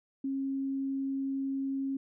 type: tone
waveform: sine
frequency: 271.1 Hz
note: C#4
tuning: 38 cents flat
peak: -30 dBFS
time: 0.24-1.97 s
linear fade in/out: 5 ms
effects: none